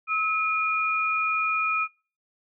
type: tone pair together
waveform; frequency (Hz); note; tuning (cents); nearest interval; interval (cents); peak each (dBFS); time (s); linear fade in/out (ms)
sine; 1290.4 / 2436; E6 / D#7; -37 / -37; major seventh; 1100; -25; 0.07-1.88; 50
effects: noise-tail reverb RT60 0.4 s tail -24 dB re dry